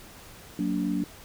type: chord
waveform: sine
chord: Gb augmented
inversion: none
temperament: just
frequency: 185 / 231.2 / 289.1 Hz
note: Gb3 / Bb3 / D4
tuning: 0 / -14 / -27 cents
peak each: -29 / -31 / -28 dBFS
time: 0.59-1.04 s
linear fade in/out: 2 ms
effects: pink hiss -48 dBFS RMS until 1.24 s